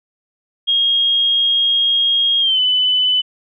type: tone with pitch glide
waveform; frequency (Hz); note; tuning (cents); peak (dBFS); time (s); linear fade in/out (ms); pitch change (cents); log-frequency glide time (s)
sine; 3258 to 3005; G#7 to F#7; -34 to +26; -12; 0.67-3.22; 20; -140; 2.4-2.6
effects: none